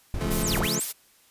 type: noise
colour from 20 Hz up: brown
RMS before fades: -30 dBFS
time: 0.14-0.67 s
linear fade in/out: 2 ms
type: chord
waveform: 25% pulse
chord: Db augmented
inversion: none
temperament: just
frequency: 138.59 / 173.24 / 216.5 Hz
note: Db3 / F3 / A3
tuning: 0 / -14 / -28 cents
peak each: -30 / -27 / -27 dBFS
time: 0.2-0.8 s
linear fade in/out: 10 ms
type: noise bursts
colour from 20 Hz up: blue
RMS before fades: -30 dBFS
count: 4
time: 0.3-0.929 s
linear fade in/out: 20 ms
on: 140 ms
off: 23 ms
type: linear two-way sweep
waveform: sine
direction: down then up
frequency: 9397 to 51.91 to 9397 Hz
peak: -27 dBFS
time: 0.42-0.85 s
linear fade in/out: 20 ms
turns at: 0.59 s
effects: white hiss -59 dBFS RMS until 1.3 s + resampled to 32000 Hz